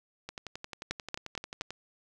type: two click trains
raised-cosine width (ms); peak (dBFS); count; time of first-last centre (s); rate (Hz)
0.2; -22 / -15; 17 / 4; 0.29-1.706 / 0.91-1.611; 11.3 / 4.28
effects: none